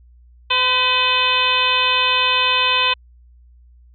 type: harmonic tone with a mistuned harmonic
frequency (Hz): 508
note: B4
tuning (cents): +49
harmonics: 1 / 2 / 3 / 4 / 5 / 6 / 7 / 8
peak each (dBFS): -29 / -20 / -27 / -29 / -19 / -21 / -21 / -30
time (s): 0.5-2.94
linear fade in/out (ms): 10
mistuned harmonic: 4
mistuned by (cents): -62
effects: added 60 Hz sine -45 dBFS peak until 3.94 s